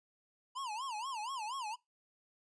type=tone with vibrato; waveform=square; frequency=960 Hz; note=B5; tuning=49 cents flat; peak=-39 dBFS; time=0.55-1.76 s; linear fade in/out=20 ms; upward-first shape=sine; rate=4.2 Hz; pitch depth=240 cents each way; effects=noise-tail reverb RT60 0.2 s tail -23 dB re dry + resampled to 22050 Hz

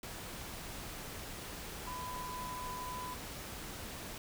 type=tone in noise; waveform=sine; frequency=1000 Hz; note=B5; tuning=21 cents sharp; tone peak=-41 dBFS; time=1.87-3.14 s; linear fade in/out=2 ms; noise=pink; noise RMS=-45 dBFS; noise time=0.03-4.18 s; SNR=+1 dB; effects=none

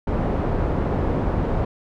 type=low-pass noise; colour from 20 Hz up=pink; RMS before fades=-22 dBFS; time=0.07-1.65 s; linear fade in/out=5 ms; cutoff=790 Hz; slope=12 dB/octave; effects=none

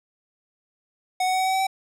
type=tone with pitch steps; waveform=square; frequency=740 / 744.7 / 749.5 / 754.2 / 759 / 763.9 / 768.8 Hz; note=F#5 / F#5 / F#5 / F#5 / F#5 / G5 / G5; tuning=0 / +11 / +22 / +33 / +44 / -45 / -34 cents; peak=-21 dBFS; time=1.2-1.669 s; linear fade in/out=5 ms; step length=67 ms; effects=low-pass 12000 Hz 12 dB/octave

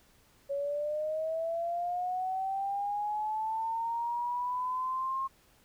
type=linear sweep; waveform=sine; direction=up; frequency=555 to 1075 Hz; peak=-30 dBFS; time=0.49-5.28 s; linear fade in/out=20 ms; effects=pink hiss -64 dBFS RMS until 5.64 s

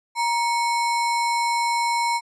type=tone with sample-and-hold; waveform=sine; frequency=940 Hz; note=A#5; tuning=14 cents sharp; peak=-19 dBFS; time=0.15-2.21 s; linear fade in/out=50 ms; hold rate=3150 Hz; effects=resampled to 22050 Hz

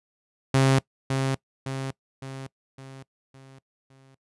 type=tone with echo; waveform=sawtooth; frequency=134 Hz; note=C3; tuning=42 cents sharp; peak=-13 dBFS; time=0.54-0.79 s; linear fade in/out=5 ms; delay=560 ms; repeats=6; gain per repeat=-6 dB; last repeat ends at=4.15 s; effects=noise-tail reverb RT60 0.1 s tail -22 dB re dry + resampled to 24000 Hz

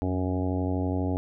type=harmonic tone with a mistuned harmonic; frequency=92.2 Hz; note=F#2; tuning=6 cents flat; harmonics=1 / 2 / 3 / 4 / 5 / 6 / 7 / 8 / 9; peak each=-28 / -35 / -29 / -37 / -37 / -42 / -38 / -42 / -41 dBFS; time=0.02-1.17 s; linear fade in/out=0 ms; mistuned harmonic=1; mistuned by=-83 cents; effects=none

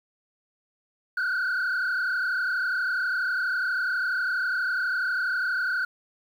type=tone with frequency modulation; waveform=sine; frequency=1482 Hz; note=F#6; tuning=2 cents sharp; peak=-21 dBFS; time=1.17-5.85 s; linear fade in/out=5 ms; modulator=32.2 Hz; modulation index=2.1; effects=tanh soft clip ceiling -23 dBFS + 9-bit

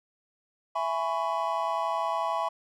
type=chord; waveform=triangle; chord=C# minor seventh; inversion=first; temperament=just; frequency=665.2 / 831.5 / 997.9 / 1108.7 Hz; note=E5 / G#5 / B5 / C#6; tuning=+16 / +2 / +18 / 0 cents; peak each=-30 / -31 / -29 / -31 dBFS; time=0.75-2.49 s; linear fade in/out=10 ms; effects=none

